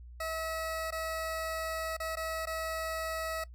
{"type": "tone with dropouts", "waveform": "20% pulse", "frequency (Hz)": 645, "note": "E5", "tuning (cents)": -38, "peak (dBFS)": -29, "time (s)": [0.2, 3.44], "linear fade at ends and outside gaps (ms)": 5, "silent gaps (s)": [[0.907, 0.923], [1.968, 2], [2.156, 2.169], [2.456, 2.47]], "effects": ["noise-tail reverb RT60 0.1 s tail -20 dB re dry", "added 60 Hz sine -46 dBFS peak until 3.54 s"]}